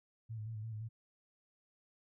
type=tone with vibrato; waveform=sine; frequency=110 Hz; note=A2; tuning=in tune; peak=-40 dBFS; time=0.29-0.89 s; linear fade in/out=20 ms; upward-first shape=square; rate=5.8 Hz; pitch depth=46 cents each way; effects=none